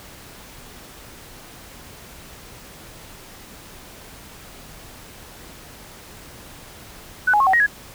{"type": "tone with pitch steps", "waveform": "sine", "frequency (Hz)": [1494, 835, 1084, 761, 1884, 1674], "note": ["F#6", "G#5", "C#6", "F#5", "A#6", "G#6"], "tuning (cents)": [16, 9, -39, 48, 18, 13], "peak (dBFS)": -13, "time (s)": [7.27, 7.666], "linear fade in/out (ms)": 10, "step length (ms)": 66, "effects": ["pink hiss -42 dBFS RMS until 7.94 s"]}